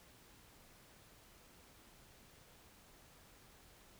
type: silence
effects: pink hiss -63 dBFS RMS until 3.99 s